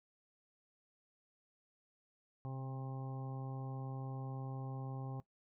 harmonic tone with a mistuned harmonic, 133.1 Hz, C3, 30 cents sharp, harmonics 1 / 2 / 3 / 4 / 5 / 6 / 7 / 8, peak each -41 / -51 / -56 / -56 / -61 / -53 / -64 / -58 dBFS, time 2.45-5.2 s, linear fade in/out 0 ms, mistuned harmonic 1, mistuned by -26 cents, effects noise-tail reverb RT60 0.1 s tail -17 dB re dry

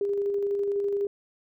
sine tone with tremolo, 402.7 Hz, G4, 47 cents sharp, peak -23 dBFS, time 0.01-1.07 s, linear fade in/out 2 ms, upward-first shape square, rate 12 Hz, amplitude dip 25%, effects none

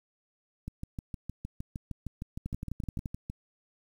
two click trains, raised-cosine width 5 ms, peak -24 / -22 dBFS, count 18 / 8, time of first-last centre 0.68-3.299 / 2.46-3.058 s, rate 6.49 / 11.7 Hz, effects 9-bit

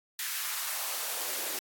white noise with high-pass filter sweep, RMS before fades -34 dBFS, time 0.19-1.59 s, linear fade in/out 2 ms, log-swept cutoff 1700 to 320 Hz, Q 1.4, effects AAC 64 kbps

